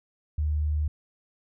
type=tone; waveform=sine; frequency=75.5 Hz; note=D2; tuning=48 cents sharp; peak=-23 dBFS; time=0.38-0.88 s; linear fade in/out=5 ms; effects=none